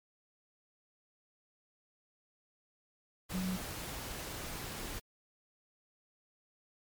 sine tone in noise, 185 Hz, F#3, in tune, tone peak -33 dBFS, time 3.33-3.57 s, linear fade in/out 20 ms, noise pink, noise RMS -42 dBFS, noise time 3.29-5 s, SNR +6 dB, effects MP3 96 kbps

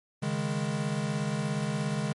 square chord, C# suspended second, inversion none, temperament equal with one note detuned, 138.59 / 155.56 / 206.7 Hz, C#3 / D#3 / G#3, 0 / 0 / -8 cents, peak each -34 / -33 / -33 dBFS, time 0.22-2.13 s, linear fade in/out 10 ms, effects MP3 48 kbps

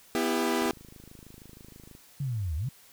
sawtooth chord, E minor, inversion second, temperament equal with one note detuned, 246.9 / 329.6 / 399.5 Hz, B3 / E4 / G4, 0 / 0 / +33 cents, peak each -26 dBFS, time 0.15-0.71 s, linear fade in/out 0 ms
click train, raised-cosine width 3 ms, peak -36 dBFS, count 36, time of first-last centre 0.62-1.951 s, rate 26.3 Hz
sine linear two-way sweep, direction down then up, 145.7 to 70.7 to 145.7 Hz, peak -28 dBFS, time 2.2-2.69 s, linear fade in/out 5 ms, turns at 2.56 s
effects white hiss -56 dBFS RMS until 2.92 s

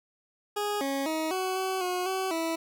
20% pulse tone with pitch steps, 413.8 / 274.6 / 316.6 / 373.7 / 377.8 / 362.1 / 379 / 327.7 Hz, G#4 / C#4 / D#4 / F#4 / F#4 / F#4 / F#4 / E4, -6 / -16 / +30 / +17 / +36 / -37 / +42 / -10 cents, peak -23 dBFS, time 0.56-2.56 s, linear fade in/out 10 ms, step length 250 ms, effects none

